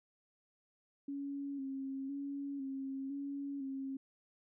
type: tone with vibrato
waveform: sine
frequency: 274.9 Hz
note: C#4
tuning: 14 cents flat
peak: -38 dBFS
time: 1.08-3.97 s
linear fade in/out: 5 ms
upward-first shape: square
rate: 0.99 Hz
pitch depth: 34 cents each way
effects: none

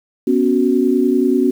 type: chord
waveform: sine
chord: B suspended second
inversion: none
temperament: equal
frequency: 246.9 / 277.2 / 370 Hz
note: B3 / C#4 / F#4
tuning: 0 / 0 / 0 cents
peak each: -16 dBFS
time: 0.27-1.51 s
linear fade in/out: 5 ms
effects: 7-bit

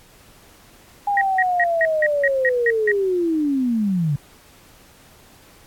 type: linear sweep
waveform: sine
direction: down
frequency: 820 to 137.3 Hz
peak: -17 dBFS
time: 1.07-4.16 s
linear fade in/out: 5 ms
type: tone bursts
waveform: sine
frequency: 1889 Hz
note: A#6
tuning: 22 cents sharp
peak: -15 dBFS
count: 9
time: 1.17-2.917 s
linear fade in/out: 2 ms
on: 43 ms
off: 170 ms
effects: pink hiss -50 dBFS RMS until 5.66 s + AAC 64 kbps

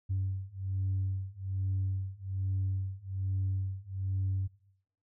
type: beating tone pair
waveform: sine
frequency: 95.1 / 96.3 Hz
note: F#2 / G2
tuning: +48 / -30 cents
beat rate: 1.2 Hz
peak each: -33 / -32 dBFS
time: 0.09-4.48 s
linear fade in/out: 20 ms
effects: noise-tail reverb RT60 0.7 s tail -21 dB re dry + tanh soft clip ceiling -25 dBFS

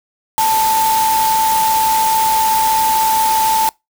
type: tone in noise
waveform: sine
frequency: 884 Hz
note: A5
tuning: 8 cents sharp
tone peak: -12 dBFS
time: 0.38-3.69 s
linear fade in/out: 0 ms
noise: white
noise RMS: -21 dBFS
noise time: 0.38-3.69 s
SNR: +6 dB
effects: noise-tail reverb RT60 0.2 s tail -25 dB re dry

